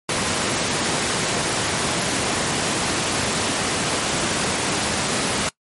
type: high-pass noise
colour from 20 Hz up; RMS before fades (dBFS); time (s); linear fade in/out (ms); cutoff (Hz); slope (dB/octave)
pink; -22; 0.09-5.49; 2; 140; 12
effects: noise-tail reverb RT60 0.1 s tail -22 dB re dry + MP3 48 kbps